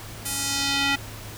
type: tone with band-pass filter sweep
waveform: square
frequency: 278.6 Hz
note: C#4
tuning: 9 cents sharp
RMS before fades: -25 dBFS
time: 0.25-0.96 s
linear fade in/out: 10 ms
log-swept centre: 11000 to 2400 Hz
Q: 1.3
effects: added 107 Hz sine -40 dBFS peak until 1.37 s + pink hiss -40 dBFS RMS until 1.37 s